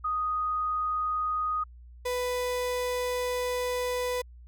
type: tone pair in turn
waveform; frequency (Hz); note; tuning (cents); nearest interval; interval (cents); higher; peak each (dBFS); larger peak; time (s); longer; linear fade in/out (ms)
sine / 35% pulse; 1244.5 / 496.3; D#6 / B4; 0 / +8; octave + major third; 1592; first; -26; neither; 0.04-1.64 / 2.05-4.22; second; 10
effects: added 60 Hz sine -46 dBFS peak until 4.47 s